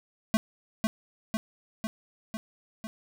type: tone with echo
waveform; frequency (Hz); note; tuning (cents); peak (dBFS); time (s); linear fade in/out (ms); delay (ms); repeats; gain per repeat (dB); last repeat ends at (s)
square; 220; A3; 0; -21; 0.34-0.37; 0; 500; 5; -3; 2.87
effects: none